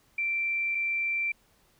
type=tone pair in turn; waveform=sine; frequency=2349 / 2349 Hz; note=D7 / D7; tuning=0 / 0 cents; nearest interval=unison; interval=0 cents; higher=neither; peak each=-26 dBFS; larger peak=neither; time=0.18-0.75 / 0.75-1.32 s; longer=neither; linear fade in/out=5 ms; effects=pink hiss -65 dBFS RMS until 1.79 s